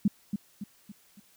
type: tone with echo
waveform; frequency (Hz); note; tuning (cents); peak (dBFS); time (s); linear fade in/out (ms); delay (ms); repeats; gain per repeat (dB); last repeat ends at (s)
sine; 204.1; G#3; -30; -19; 0.05-0.08; 5; 280; 4; -7; 1.2
effects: white hiss -62 dBFS RMS until 1.36 s